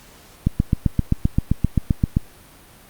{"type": "click train", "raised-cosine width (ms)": 5, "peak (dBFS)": -3, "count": 14, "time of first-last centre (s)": [0.47, 2.169], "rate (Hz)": 7.65, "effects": ["pink hiss -47 dBFS RMS until 2.89 s", "Opus 48 kbps"]}